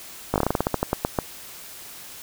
slowing click train, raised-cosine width 1 ms, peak -6 dBFS, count 15, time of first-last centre 0.34-1.188 s, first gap 18 ms, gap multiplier 1.17, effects white hiss -41 dBFS RMS until 2.22 s

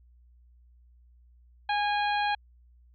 harmonic tone with a mistuned harmonic, 820 Hz, G#5, 22 cents flat, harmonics 1 / 2 / 3 / 4 / 5, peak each -26 / -32 / -36 / -38 / -40 dBFS, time 1.69-2.35 s, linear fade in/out 5 ms, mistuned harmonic 1, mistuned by +15 cents, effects added 60 Hz sine -55 dBFS peak until 2.94 s

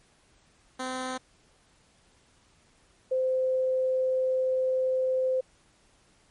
10% pulse / sine tone pair in turn, 257.4 / 517.5 Hz, C4 / C5, -28 / -19 cents, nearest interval octave, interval 1209 cents, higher second, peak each -23 dBFS, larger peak neither, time 0.79-1.18 / 3.11-5.41 s, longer second, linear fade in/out 10 ms, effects pink hiss -63 dBFS RMS until 6.3 s + MP3 48 kbps

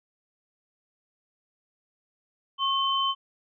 sine tone pair together, 1087 / 3075 Hz, C#6 / G7, -34 / -34 cents, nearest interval octave + tritone, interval 1800 cents, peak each -25 / -26 dBFS, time 2.58-3.15 s, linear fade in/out 50 ms, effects none

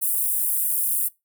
pink high-pass noise, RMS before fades -23 dBFS, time 0.01-1.09 s, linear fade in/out 20 ms, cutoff 9300 Hz, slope 48 dB/octave, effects noise-tail reverb RT60 0.2 s tail -21 dB re dry

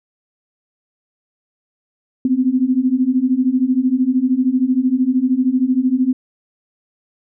sine beating tone pair, 248.8 / 261.8 Hz, B3 / C4, +13 / +1 cents, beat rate 13 Hz, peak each -17 / -15 dBFS, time 2.25-6.13 s, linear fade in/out 2 ms, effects none

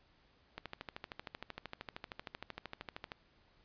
click train, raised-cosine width 0.3 ms, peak -26 dBFS, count 34, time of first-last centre 0.58-3.118 s, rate 13 Hz, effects pink hiss -69 dBFS RMS until 3.64 s + resampled to 11025 Hz

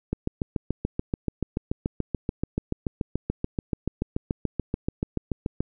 click train, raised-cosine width 3 ms, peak -12 dBFS, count 39, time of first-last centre 0.13-5.606 s, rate 6.94 Hz, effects none

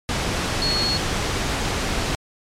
sine tone in noise, 4334 Hz, C#8, 40 cents flat, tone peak -20 dBFS, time 0.62-0.97 s, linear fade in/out 0 ms, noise pink, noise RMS -23 dBFS, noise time 0.09-2.15 s, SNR 0 dB, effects low-pass 7000 Hz 12 dB/octave + MP3 96 kbps

